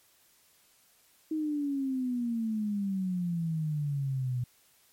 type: exponential sweep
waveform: sine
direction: down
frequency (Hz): 317 to 121.9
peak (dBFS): -28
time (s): 1.31-4.44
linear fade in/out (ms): 5
effects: white hiss -64 dBFS RMS until 4.92 s + MP3 64 kbps